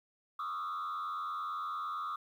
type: tone with frequency modulation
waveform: sine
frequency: 1228 Hz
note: D#6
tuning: 23 cents flat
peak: -33 dBFS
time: 0.39-2.16 s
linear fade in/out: 5 ms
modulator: 88.8 Hz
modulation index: 1.1
effects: tanh soft clip ceiling -34 dBFS + 11-bit